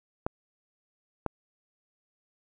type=clicks; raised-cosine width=1 ms; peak=-14 dBFS; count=2; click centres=0.265 / 1.263 s; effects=none